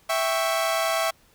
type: chord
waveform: sawtooth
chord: C# diminished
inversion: first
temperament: equal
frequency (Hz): 659.3 / 784 / 1108.7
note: E5 / G5 / C#6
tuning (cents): 0 / 0 / 0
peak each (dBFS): -20 / -26 / -25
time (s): 0.09-1.11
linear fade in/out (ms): 10
effects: pink hiss -59 dBFS RMS until 1.34 s